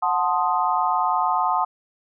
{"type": "chord", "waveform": "sine", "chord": "F# diminished seventh", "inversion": "none", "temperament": "equal with one note detuned", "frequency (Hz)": [731.1, 880, 1046.5, 1244.5], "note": ["F#5", "A5", "C6", "Eb6"], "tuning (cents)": [-21, 0, 0, 0], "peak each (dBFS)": [-24, -23, -24, -25], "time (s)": [0.02, 1.65], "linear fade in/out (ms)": 10, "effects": []}